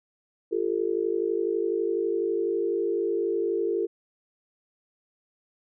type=tone cluster; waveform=sine; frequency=346.2 / 398.1 / 450.2 Hz; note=F4 / G4 / A4; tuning=-15 / +27 / +40 cents; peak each=-28 dBFS; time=0.51-3.87 s; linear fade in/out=20 ms; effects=none